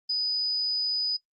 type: tone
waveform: sine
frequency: 4978 Hz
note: D#8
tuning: in tune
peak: -24 dBFS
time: 0.09-1.17 s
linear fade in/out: 10 ms
effects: noise-tail reverb RT60 0.1 s tail -21 dB re dry + Opus 32 kbps